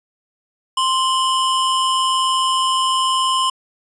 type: tone pair together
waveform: square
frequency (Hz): 1046.5 / 2960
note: C6 / F#7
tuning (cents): 0 / 0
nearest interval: octave + tritone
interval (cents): 1800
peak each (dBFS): -17 / -22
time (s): 0.77-3.5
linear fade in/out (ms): 5
effects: resampled to 22050 Hz